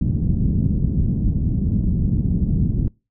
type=low-pass noise; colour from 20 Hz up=white; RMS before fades=-19 dBFS; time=0.01-2.88 s; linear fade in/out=2 ms; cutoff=200 Hz; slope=24 dB/octave; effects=noise-tail reverb RT60 0.3 s tail -26 dB re dry